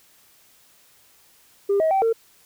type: tone with pitch steps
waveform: sine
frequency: 399.9 / 637 / 773 / 454.7 Hz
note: G4 / D#5 / G5 / A#4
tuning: +35 / +41 / -24 / -43 cents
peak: -15 dBFS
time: 1.69-2.13 s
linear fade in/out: 10 ms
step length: 110 ms
effects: tanh soft clip ceiling -14 dBFS + white hiss -56 dBFS RMS until 2.45 s